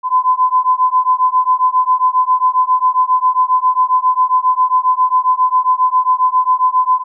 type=beating tone pair; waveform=sine; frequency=1012 / 1019.4 Hz; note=B5 / C6; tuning=+42 / -45 cents; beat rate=7.4 Hz; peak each=-13 dBFS; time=0.03-7.04 s; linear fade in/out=50 ms; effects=none